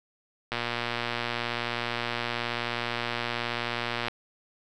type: click train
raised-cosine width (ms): 0.3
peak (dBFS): -13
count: 425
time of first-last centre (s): 0.52-4.083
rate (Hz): 119
effects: none